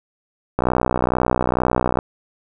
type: click train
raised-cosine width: 1 ms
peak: -3 dBFS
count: 88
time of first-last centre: 0.59-1.989 s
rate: 62.2 Hz
effects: none